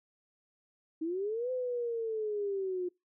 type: linear two-way sweep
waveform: sine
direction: up then down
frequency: 310.1 to 513 to 353.8 Hz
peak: -31 dBFS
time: 1.01-2.89 s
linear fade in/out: 10 ms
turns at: 1.51 s
effects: noise-tail reverb RT60 0.2 s tail -24 dB re dry